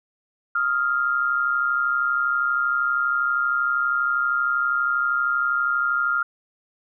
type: tone pair together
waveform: sine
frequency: 1264.3 / 1396.9 Hz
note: D#6 / F6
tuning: +27 / 0 cents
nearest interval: major second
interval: 173 cents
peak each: -26 / -20 dBFS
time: 0.55-6.23 s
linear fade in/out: 5 ms
effects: none